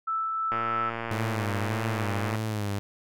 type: tone with tremolo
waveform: sine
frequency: 1318.5 Hz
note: E6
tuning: in tune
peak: -25 dBFS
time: 0.07-0.9 s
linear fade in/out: 10 ms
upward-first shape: triangle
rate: 3.1 Hz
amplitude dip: 25%
type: click train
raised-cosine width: 0.5 ms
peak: -17 dBFS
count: 212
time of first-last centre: 0.52-2.355 s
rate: 115 Hz
type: tone with vibrato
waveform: sawtooth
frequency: 105.3 Hz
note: G#2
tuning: 24 cents sharp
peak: -24 dBFS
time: 1.11-2.79 s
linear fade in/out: 0 ms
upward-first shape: sine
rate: 1.7 Hz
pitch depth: 80 cents each way
effects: none